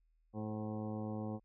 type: harmonic tone with a mistuned harmonic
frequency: 108 Hz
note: A2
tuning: 32 cents flat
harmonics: 1 / 2 / 3 / 4 / 5 / 6 / 7 / 8 / 9 / 10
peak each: -43 / -41 / -47 / -50 / -48 / -62 / -51 / -58 / -59 / -59 dBFS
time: 0.33-1.4 s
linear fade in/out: 50 ms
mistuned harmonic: 5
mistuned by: -27 cents
effects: added 40 Hz sine -70 dBFS peak until 1.44 s